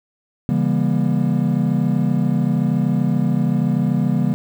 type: chord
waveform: triangle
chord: C# diminished seventh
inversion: none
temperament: just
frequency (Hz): 138.59 / 166.31 / 199.57 / 239.5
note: C#3 / E3 / G3 / Bb3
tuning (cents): 0 / +16 / +31 / +47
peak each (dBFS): -19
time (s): 0.49-4.34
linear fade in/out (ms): 0
effects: 8-bit